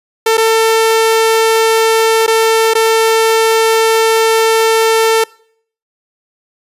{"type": "tone with dropouts", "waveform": "sawtooth", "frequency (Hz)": 447.7, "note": "A4", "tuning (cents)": 30, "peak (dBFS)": -4, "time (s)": [0.26, 5.24], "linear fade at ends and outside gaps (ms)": 5, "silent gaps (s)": [[0.372, 0.378], [2.265, 2.277], [2.737, 2.751]], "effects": ["noise-tail reverb RT60 0.6 s tail -24 dB re dry", "resampled to 32000 Hz"]}